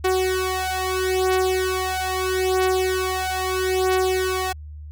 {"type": "beating tone pair", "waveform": "sawtooth", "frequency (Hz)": [372.9, 373.67], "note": ["F#4", "F#4"], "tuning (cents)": [14, 17], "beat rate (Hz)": 0.77, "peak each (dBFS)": -19, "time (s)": [0.04, 4.53], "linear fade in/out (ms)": 10, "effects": ["added 75 Hz sine -34 dBFS peak until 4.91 s"]}